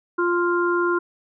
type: harmonic tone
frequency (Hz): 349.2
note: F4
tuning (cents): 0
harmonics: 1 / 3 / 4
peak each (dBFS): -20 / -25 / -24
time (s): 0.18-0.99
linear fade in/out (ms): 10
effects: none